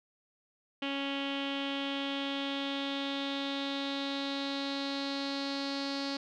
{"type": "tone with low-pass filter sweep", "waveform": "sawtooth", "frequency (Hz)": 277.2, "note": "C#4", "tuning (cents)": 0, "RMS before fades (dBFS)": -35, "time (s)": [0.82, 6.17], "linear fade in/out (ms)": 5, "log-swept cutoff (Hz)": [3000, 4500], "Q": 5.8, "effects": []}